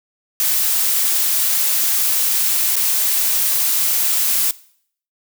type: noise with dropouts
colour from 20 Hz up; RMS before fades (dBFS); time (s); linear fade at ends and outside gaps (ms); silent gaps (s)
blue; -17; 0.4-4.51; 1; 2.757-2.765
effects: noise-tail reverb RT60 0.6 s tail -20 dB re dry